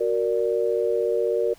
sine chord, Gb augmented, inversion none, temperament equal, 370 / 466.2 / 587.3 Hz, Gb4 / Bb4 / D5, 0 / 0 / 0 cents, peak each -26 / -22 / -27 dBFS, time 0-1.54 s, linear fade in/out 10 ms, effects pink hiss -53 dBFS RMS until 1.58 s

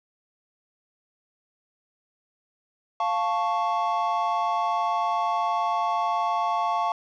triangle chord, F augmented, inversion none, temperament equal, 698.5 / 880 / 1108.7 Hz, F5 / A5 / C#6, 0 / 0 / 0 cents, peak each -25 dBFS, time 3-6.92 s, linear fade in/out 2 ms, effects resampled to 16000 Hz + 9-bit

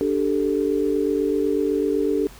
sine chord, D suspended fourth, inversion none, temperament equal, 293.7 / 392 / 440 Hz, D4 / G4 / A4, 0 / 0 / 0 cents, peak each -23 dBFS, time 0.01-2.27 s, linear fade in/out 0 ms, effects added 50 Hz sine -45 dBFS peak until 2.39 s + pink hiss -46 dBFS RMS until 2.39 s

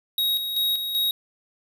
square tone with tremolo, 3789 Hz, A#7, 27 cents sharp, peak -21 dBFS, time 0.18-1.11 s, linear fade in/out 2 ms, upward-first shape square, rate 2.6 Hz, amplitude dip 50%, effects none

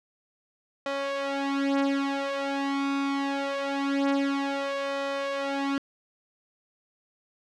sawtooth tone with flanger, 277.2 Hz, C#4, in tune, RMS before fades -28 dBFS, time 0.86-5.78 s, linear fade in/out 2 ms, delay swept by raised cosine 1.6 to 6.4 ms, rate 0.24 Hz, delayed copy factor +0.85, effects low-pass 4000 Hz 12 dB/octave

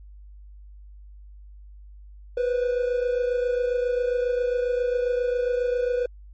triangle tone pair together, 489.1 / 516.5 Hz, B4 / C5, -17 / -22 cents, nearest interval minor second, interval 95 cents, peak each -20 / -27 dBFS, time 2.37-6.06 s, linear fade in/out 5 ms, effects added 50 Hz sine -42 dBFS peak until 6.33 s + MP3 32 kbps

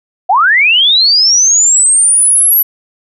sine linear sweep, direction up, 681 to 11840 Hz, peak -5 dBFS, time 0.29-2.63 s, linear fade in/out 10 ms, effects none

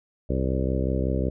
harmonic tone with a mistuned harmonic, 65.41 Hz, C2, in tune, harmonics 1 / 2 / 3 / 4 / 5 / 6 / 7 / 8 / 9, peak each -26 / -29 / -31 / -32 / -33 / -34 / -34 / -35 / -36 dBFS, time 0.29-1.3 s, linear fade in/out 10 ms, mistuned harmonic 9, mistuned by -15 cents, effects none

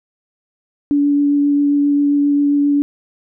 sine tone with vibrato, 287.1 Hz, D4, 39 cents flat, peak -11 dBFS, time 0.91-2.82 s, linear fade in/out 0 ms, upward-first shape triangle, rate 7.5 Hz, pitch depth 10 cents each way, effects none

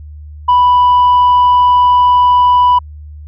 sine tone, 987.8 Hz, B5, in tune, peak -3 dBFS, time 0.48-2.79 s, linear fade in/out 10 ms, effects tanh soft clip ceiling -4 dBFS + added 75 Hz sine -28 dBFS peak until 3.27 s

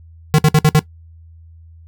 square tone bursts, 153.3 Hz, D#3, 25 cents flat, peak -8 dBFS, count 5, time 0.34-0.792 s, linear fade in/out 0 ms, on 44 ms, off 58 ms, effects noise-tail reverb RT60 0.1 s tail -18 dB re dry + added 82 Hz sine -39 dBFS peak until 1.87 s

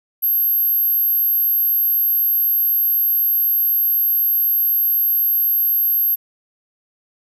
sine tone, 12544 Hz, G9, in tune, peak -14 dBFS, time 0.22-6.16 s, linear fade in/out 20 ms, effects none

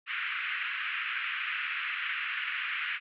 white band-pass noise, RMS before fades -34 dBFS, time 0.06-3 s, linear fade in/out 50 ms, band 1300 to 2800 Hz, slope 48 dB/octave, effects none

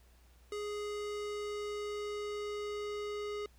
square tone with low-pass filter sweep, 415.3 Hz, G#4, in tune, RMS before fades -39 dBFS, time 0.52-3.46 s, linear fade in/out 2 ms, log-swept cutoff 8600 to 5000 Hz, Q 0.78, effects added 60 Hz sine -60 dBFS peak until 3.58 s + pink hiss -68 dBFS RMS until 3.58 s

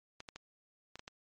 clicks, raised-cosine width 0.2 ms, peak -28 dBFS, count 6, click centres 0.204 / 0.288 / 0.36 / 0.956 / 0.994 / 1.079 s, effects MP3 48 kbps

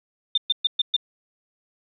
sine tone bursts, 3600 Hz, A7, 39 cents sharp, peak -16 dBFS, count 5, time 0.35-0.965 s, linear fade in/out 5 ms, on 27 ms, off 120 ms, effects none

